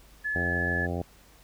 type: tone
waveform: sine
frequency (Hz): 1717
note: A6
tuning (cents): -43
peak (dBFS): -27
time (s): 0.24-0.87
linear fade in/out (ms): 20
type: harmonic tone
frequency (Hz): 87.31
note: F2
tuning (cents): 0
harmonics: 1 / 2 / 3 / 4 / 5 / 6 / 7 / 8 / 9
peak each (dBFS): -32 / -35 / -37 / -38 / -39 / -40 / -40 / -41 / -42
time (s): 0.35-1.02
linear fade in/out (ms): 5
effects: added 50 Hz sine -57 dBFS peak until 1.43 s + pink hiss -57 dBFS RMS until 1.43 s